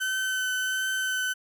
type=tone with vibrato; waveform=35% pulse; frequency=1524 Hz; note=G6; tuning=49 cents flat; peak=-24 dBFS; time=0-1.34 s; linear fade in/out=20 ms; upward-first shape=triangle; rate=1.4 Hz; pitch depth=14 cents each way; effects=none